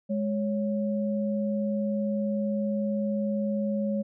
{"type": "tone pair together", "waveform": "sine", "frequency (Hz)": [207.7, 554.4], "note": ["G#3", "C#5"], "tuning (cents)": [0, 0], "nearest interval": "octave + perfect fourth", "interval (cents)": 1700, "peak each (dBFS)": [-26, -31], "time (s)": [0.09, 4.03], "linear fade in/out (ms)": 20, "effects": []}